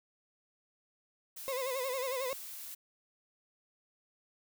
blue noise, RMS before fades -45 dBFS, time 1.36-2.75 s, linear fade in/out 10 ms
35% pulse tone with vibrato, 520 Hz, C5, 11 cents flat, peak -32 dBFS, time 1.48-2.33 s, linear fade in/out 0 ms, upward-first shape sine, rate 11 Hz, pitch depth 93 cents each way
effects none

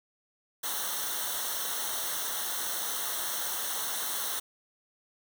white noise with comb filter, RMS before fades -33 dBFS, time 0.63-4.4 s, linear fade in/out 10 ms, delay 0.41 ms, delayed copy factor -0.85, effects none

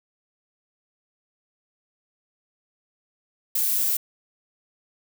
violet noise, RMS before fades -23 dBFS, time 3.55-3.97 s, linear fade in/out 5 ms, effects none

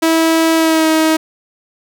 sawtooth tone with pitch glide, 325.2 to 317.2 Hz, E4 to D#4, -23 to +33 cents, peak -6 dBFS, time 0.02-1.17 s, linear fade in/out 10 ms, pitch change -44 cents, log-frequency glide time 0.55-0.88 s, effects none

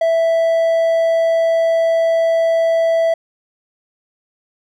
triangle tone, 659.3 Hz, E5, in tune, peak -10 dBFS, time 0.01-3.14 s, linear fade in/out 5 ms, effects none

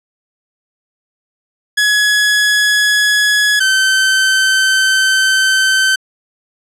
sawtooth tone pair in turn, 1685 / 1540.8 Hz, G#6 / G6, +25 / -30 cents, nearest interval major second, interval 155 cents, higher first, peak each -6 dBFS, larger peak neither, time 1.77-3.6 / 3.6-5.96 s, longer second, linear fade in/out 10 ms, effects low-pass 10000 Hz 12 dB/octave

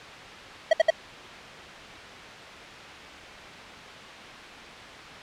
square tone bursts, 644 Hz, E5, 41 cents flat, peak -15 dBFS, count 3, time 0.71-0.904 s, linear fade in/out 5 ms, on 22 ms, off 64 ms, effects white hiss -41 dBFS RMS until 5.22 s + low-pass 3000 Hz 12 dB/octave

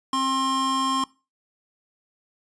square tone pair together, 265.7 / 1062.8 Hz, C4 / C6, +27 / +27 cents, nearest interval 2 octaves, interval 2400 cents, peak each -28 / -23 dBFS, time 0.13-1.04 s, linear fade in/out 2 ms, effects noise-tail reverb RT60 0.3 s tail -22 dB re dry + resampled to 22050 Hz

